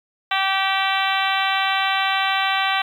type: harmonic tone with a mistuned harmonic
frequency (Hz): 386.7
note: G4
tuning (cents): -24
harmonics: 2 / 3 / 4 / 5 / 6 / 7 / 8 / 9 / 10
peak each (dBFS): -23 / -25 / -26 / -27 / -28 / -28 / -29 / -30 / -30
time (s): 0.31-2.82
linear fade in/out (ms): 5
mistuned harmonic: 10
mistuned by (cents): +24
effects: 8-bit